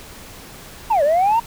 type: linear two-way sweep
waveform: sine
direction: down then up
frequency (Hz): 946 to 554.4 to 946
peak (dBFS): -11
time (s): 0.9-1.4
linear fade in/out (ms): 10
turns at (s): 1.03
effects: tanh soft clip ceiling -11 dBFS + pink hiss -39 dBFS RMS until 1.46 s